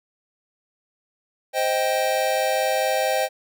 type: chord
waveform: square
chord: C minor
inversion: none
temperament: just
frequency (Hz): 523.3 / 627.9 / 784.9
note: C5 / Eb5 / G5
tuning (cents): 0 / +16 / +2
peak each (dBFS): -25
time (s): 1.53-3.29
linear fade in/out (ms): 50
effects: none